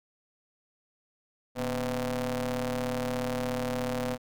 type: ring-modulated tone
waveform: sawtooth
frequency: 130.81 Hz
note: C3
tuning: in tune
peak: -22 dBFS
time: 1.55-4.18 s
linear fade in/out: 50 ms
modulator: 374 Hz
effects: none